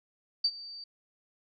sine tone with ADSR envelope, 4624 Hz, D8, 28 cents flat, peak -21 dBFS, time 0.44-0.84 s, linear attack 7 ms, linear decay 55 ms, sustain -20 dB, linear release 4 ms, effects none

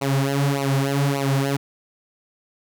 sawtooth tone with flanger, 138.59 Hz, C#3, in tune, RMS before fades -21 dBFS, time 0.01-1.57 s, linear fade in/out 10 ms, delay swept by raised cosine 0.58 to 6.38 ms, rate 1.7 Hz, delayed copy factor -0.95, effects none

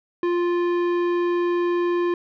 sine tone with tanh clipping, 349.2 Hz, F4, in tune, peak -21 dBFS, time 0.23-2.14 s, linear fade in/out 2 ms, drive 14 dB, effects none

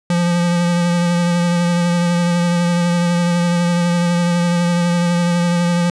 square tone with vibrato, 173.6 Hz, F3, 10 cents flat, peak -14 dBFS, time 0.1-5.9 s, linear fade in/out 2 ms, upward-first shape triangle, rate 12 Hz, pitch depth 24 cents each way, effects resampled to 22050 Hz

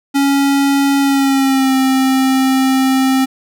square tone with pitch glide, 278.2 to 264.1 Hz, C#4 to C4, +6 to +16 cents, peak -11 dBFS, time 0.14-3.26 s, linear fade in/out 20 ms, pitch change -90 cents, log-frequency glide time 1-1.75 s, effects none

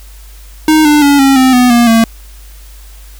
square tone with pitch steps, 311.2 / 297.5 / 284.4 / 271.9 / 259.9 / 248.4 / 237.5 / 227 Hz, D#4 / D4 / C#4 / C#4 / C4 / B3 / A#3 / A#3, 0 / +22 / +45 / -33 / -11 / +10 / +33 / -46 cents, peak -5 dBFS, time 0.68-2.04 s, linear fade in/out 2 ms, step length 170 ms, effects added 50 Hz sine -31 dBFS peak until 3.19 s + white hiss -41 dBFS RMS until 3.19 s

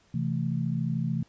sine chord, A minor, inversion first, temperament equal, 130.81 / 164.81 / 220 Hz, C3 / E3 / A3, 0 / 0 / 0 cents, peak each -30 / -29 / -32 dBFS, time 0.14-1.23 s, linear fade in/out 5 ms, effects pink hiss -63 dBFS RMS until 1.28 s + resampled to 16000 Hz

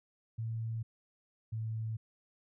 sine tone pair in turn, 113.1 / 111.09 Hz, A2 / A2, +48 / +17 cents, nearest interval unison, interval 31 cents, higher first, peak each -34 / -34 dBFS, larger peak neither, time 0.38-0.83 / 1.52-1.97 s, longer neither, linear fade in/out 10 ms, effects none

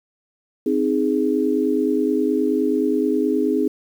sine chord, Ab major, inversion first, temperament equal, 261.6 / 311.1 / 415.3 Hz, C4 / Eb4 / Ab4, 0 / 0 / 0 cents, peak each -21 dBFS, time 0.66-3.68 s, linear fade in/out 5 ms, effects 8-bit

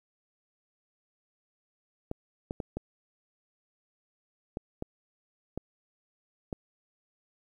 clicks, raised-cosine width 2 ms, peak -20 dBFS, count 8, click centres 2.114 / 2.509 / 2.602 / 2.77 / 4.571 / 4.824 / 5.576 / 6.528 s, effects 10-bit

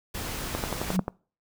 pink noise, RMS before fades -34 dBFS, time 0.14-0.97 s, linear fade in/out 10 ms
click train, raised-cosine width 1 ms, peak -14 dBFS, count 7, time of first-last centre 0.55-1.081 s, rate 11.3 Hz
sine tone with exponential growth, 185 Hz, F#3, in tune, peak -18 dBFS, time 0.79-1 s, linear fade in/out 5 ms, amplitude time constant 45 ms
effects noise-tail reverb RT60 0.4 s tail -24 dB re dry

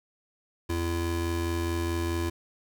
square tone pair together, 84.7 / 338.8 Hz, E2 / E4, +48 / +48 cents, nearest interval 2 octaves, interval 2400 cents, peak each -30 / -31 dBFS, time 0.69-2.3 s, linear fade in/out 10 ms, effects 10-bit

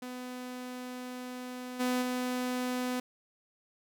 sawtooth tone with level steps, 250.6 Hz, B3, 25 cents sharp, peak -35 / -24 / -27 dBFS, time 0.02-3 s, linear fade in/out 5 ms, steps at 1.79 / 2.01 s, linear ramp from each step 20 ms, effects none

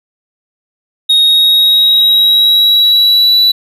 triangle tone with pitch glide, 3747 to 3949 Hz, A#7 to B7, +8 to -1 cents, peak -4 dBFS, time 1.09-3.52 s, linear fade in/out 10 ms, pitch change +91 cents, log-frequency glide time 1.2-3.4 s, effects none

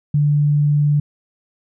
sine tone, 146.83 Hz, D3, in tune, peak -12 dBFS, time 0.14-1 s, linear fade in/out 5 ms, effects none

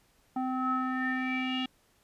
square tone with low-pass filter sweep, 257.8 Hz, C4, 26 cents flat, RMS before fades -31 dBFS, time 0.36-1.66 s, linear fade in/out 5 ms, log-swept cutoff 940 to 3100 Hz, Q 8, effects pink hiss -67 dBFS RMS until 2.03 s + resampled to 32000 Hz

